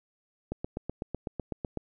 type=click train; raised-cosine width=2 ms; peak=-19 dBFS; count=11; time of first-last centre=0.52-1.773 s; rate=7.98 Hz; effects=none